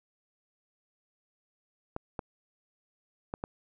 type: clicks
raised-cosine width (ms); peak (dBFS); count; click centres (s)
1; -20; 4; 1.964 / 2.192 / 3.339 / 3.439
effects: none